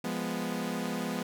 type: chord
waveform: sawtooth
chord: F diminished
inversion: none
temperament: equal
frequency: 174.61 / 207.7 / 246.9 Hz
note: F3 / Ab3 / Cb4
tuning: 0 / 0 / 0 cents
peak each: -33 / -32 / -31 dBFS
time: 0.04-1.23 s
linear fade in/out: 5 ms
effects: none